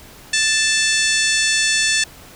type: harmonic tone with a mistuned harmonic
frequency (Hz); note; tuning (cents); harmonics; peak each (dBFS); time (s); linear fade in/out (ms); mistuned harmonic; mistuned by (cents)
880; A5; 0; 2 / 3 / 4 / 5 / 6 / 7 / 8 / 9 / 10; -20 / -22 / -23 / -24 / -25 / -25 / -26 / -27 / -27; 0.33-2.04; 5; 6; +33
effects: pink hiss -42 dBFS RMS until 2.35 s